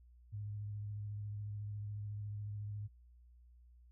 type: tone with vibrato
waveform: sine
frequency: 103.83 Hz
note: G#2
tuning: in tune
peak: -40 dBFS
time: 0.32-2.88 s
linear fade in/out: 20 ms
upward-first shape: triangle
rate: 14 Hz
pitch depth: 27 cents each way
effects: added 60 Hz sine -59 dBFS peak until 3.91 s